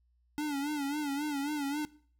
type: tone with vibrato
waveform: square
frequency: 289.2 Hz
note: D4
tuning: 27 cents flat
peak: -32 dBFS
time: 0.38-1.85 s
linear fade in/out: 0 ms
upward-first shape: sine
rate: 3.7 Hz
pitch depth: 83 cents each way
effects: noise-tail reverb RT60 0.5 s tail -20 dB re dry + added 60 Hz sine -67 dBFS peak until 2.19 s